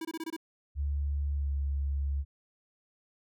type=tone bursts; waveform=square; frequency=324.3 Hz; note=E4; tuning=28 cents flat; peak=-35 dBFS; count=6; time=0.01-0.365 s; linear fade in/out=5 ms; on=40 ms; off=23 ms
type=tone with pitch glide; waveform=sine; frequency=71.4 to 69.89 Hz; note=D2 to C#2; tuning=-48 to +15 cents; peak=-28 dBFS; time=0.75-2.25 s; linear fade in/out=50 ms; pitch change=-37 cents; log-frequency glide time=1.35-1.49 s
effects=none